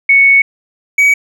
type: tone pair in turn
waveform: sine / triangle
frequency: 2217 / 2266 Hz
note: C#7 / C#7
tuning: 0 / +37 cents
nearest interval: unison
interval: 37 cents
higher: second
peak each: -4 dBFS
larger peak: neither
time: 0.09-0.42 / 0.98-1.14 s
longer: first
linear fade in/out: 5 ms
effects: none